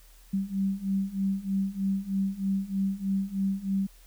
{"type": "beating tone pair", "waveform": "sine", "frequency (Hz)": [192.8, 196], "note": ["G3", "G3"], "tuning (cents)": [-28, 0], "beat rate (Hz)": 3.2, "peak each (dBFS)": [-30, -28], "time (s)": [0.33, 3.87], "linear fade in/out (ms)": 10, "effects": ["added 40 Hz sine -52 dBFS peak until 4.06 s", "white hiss -59 dBFS RMS until 4.06 s"]}